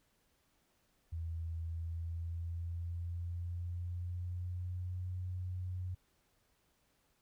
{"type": "tone with pitch glide", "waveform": "sine", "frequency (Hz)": [82.5, 91.01], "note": ["E2", "F#2"], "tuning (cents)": [2, -28], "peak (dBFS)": -37, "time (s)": [1.12, 5.95], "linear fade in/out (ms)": 10, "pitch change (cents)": 170, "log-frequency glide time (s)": [1.65, 5.1], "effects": ["pink hiss -75 dBFS RMS until 7.21 s"]}